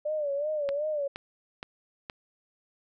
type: tone with vibrato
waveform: sine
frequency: 587.3 Hz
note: D5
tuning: in tune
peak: -27 dBFS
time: 0.05-1.08 s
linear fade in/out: 10 ms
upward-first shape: sine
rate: 2.7 Hz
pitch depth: 95 cents each way
type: click train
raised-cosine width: 0.3 ms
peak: -20 dBFS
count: 4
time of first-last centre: 0.69-2.098 s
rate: 2.13 Hz
effects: none